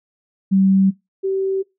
sine tone pair in turn, 192.6 / 385.2 Hz, G3 / G4, -30 / -30 cents, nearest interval octave, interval 1200 cents, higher second, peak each -11 / -17 dBFS, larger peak first, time 0.51-0.91 / 1.23-1.63 s, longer neither, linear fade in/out 20 ms, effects noise-tail reverb RT60 0.2 s tail -21 dB re dry

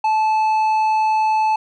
square tone with low-pass filter, 870 Hz, A5, 20 cents flat, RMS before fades -17 dBFS, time 0.04-1.56 s, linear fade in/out 5 ms, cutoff 2200 Hz, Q 0.54, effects none

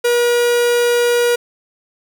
45% pulse tone, 479.9 Hz, B4, 50 cents flat, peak -12 dBFS, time 0.04-1.36 s, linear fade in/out 10 ms, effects none

